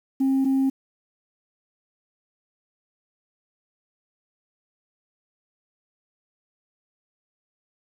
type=tone pair in turn; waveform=sine; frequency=268.1 / 268.1 Hz; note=C4 / C4; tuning=+42 / +42 cents; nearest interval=unison; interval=0 cents; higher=neither; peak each=-16 dBFS; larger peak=neither; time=0.2-0.45 / 0.45-0.7 s; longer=neither; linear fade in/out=10 ms; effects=tanh soft clip ceiling -16 dBFS + 8-bit